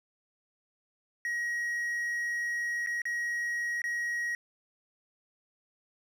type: tone with dropouts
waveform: triangle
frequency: 1897 Hz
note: A#6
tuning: 30 cents sharp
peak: -28 dBFS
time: 1.25-4.35 s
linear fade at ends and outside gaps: 1 ms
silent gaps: 2.863-2.871 / 3.018-3.054 / 3.818-3.84 s
effects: none